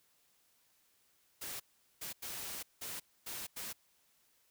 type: noise bursts at uneven times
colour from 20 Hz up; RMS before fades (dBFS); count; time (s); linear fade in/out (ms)
white; -43; 6; 1.41-1.6 / 2.01-2.13 / 2.22-2.63 / 2.81-3 / 3.26-3.47 / 3.56-3.73; 10
effects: white hiss -72 dBFS RMS until 4.5 s